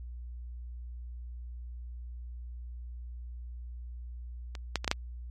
clicks, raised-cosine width 0.2 ms, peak -24 / -10 / -17 / -9 / -7 dBFS, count 5, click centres 4.552 / 4.757 / 4.845 / 4.878 / 4.914 s, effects added 60 Hz sine -39 dBFS peak until 5.3 s + MP3 64 kbps

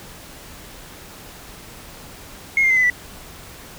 sine tone with pitch steps, 2157 / 2108 / 2060 / 2013 / 1966.6 Hz, C#7 / C7 / C7 / B6 / B6, -48 / +12 / -28 / +33 / -8 cents, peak -12 dBFS, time 2.57-2.9 s, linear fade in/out 2 ms, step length 66 ms, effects tanh soft clip ceiling -9 dBFS + pink hiss -40 dBFS RMS until 3.78 s

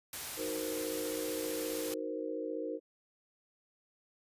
white noise, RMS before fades -41 dBFS, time 0.13-1.94 s, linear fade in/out 2 ms
sine chord, C half-diminished seventh, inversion first, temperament equal with one note detuned, 311.1 / 370 / 466.2 / 521.4 Hz, Eb4 / Gb4 / Bb4 / C5, 0 / 0 / 0 / -6 cents, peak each -40 / -44 / -39 / -41 dBFS, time 0.36-2.8 s, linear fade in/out 50 ms
effects resampled to 32000 Hz

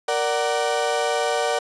35% pulse chord, Bb augmented, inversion none, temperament equal with one note detuned, 466.2 / 587.3 / 749.9 Hz, Bb4 / D5 / F#5, 0 / 0 / +23 cents, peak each -23 dBFS, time 0.08-1.59 s, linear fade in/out 5 ms, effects resampled to 22050 Hz

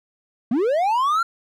triangle linear sweep, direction up, 211.6 to 1396.9 Hz, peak -15 dBFS, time 0.51-1.23 s, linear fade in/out 5 ms, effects none

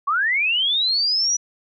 sine linear sweep, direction up, 1081 to 5920 Hz, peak -17 dBFS, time 0.07-1.37 s, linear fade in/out 10 ms, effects none

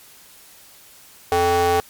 square ring-modulated tone, 174.2 Hz, F3, 4 cents flat, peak -13 dBFS, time 1.32-1.8 s, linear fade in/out 0 ms, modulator 609 Hz, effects white hiss -47 dBFS RMS until 1.89 s + MP3 96 kbps

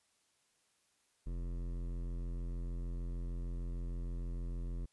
sine tone with hard clipping, 43.26 Hz, F1, 16 cents flat, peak -39 dBFS, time 1.26-4.86 s, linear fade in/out 10 ms, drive 15 dB, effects white hiss -75 dBFS RMS until 4.92 s + resampled to 24000 Hz

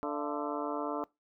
harmonic tone with a mistuned harmonic, 147.3 Hz, D3, 6 cents sharp, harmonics 2 / 3 / 4 / 5 / 6 / 7 / 8 / 9, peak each -37 / -39 / -40 / -41 / -42 / -42 / -43 / -44 dBFS, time 0.03-1.04 s, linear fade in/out 0 ms, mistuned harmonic 5, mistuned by -120 cents, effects noise-tail reverb RT60 0.2 s tail -22 dB re dry

